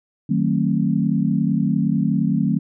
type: chord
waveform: sine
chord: D# diminished seventh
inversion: none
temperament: just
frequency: 155.56 / 186.68 / 224 / 268.8 Hz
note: D#3 / F#3 / A3 / C4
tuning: 0 / +16 / +31 / +47 cents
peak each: -22 / -21 / -21 / -24 dBFS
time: 0.29-2.59 s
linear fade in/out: 10 ms
effects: none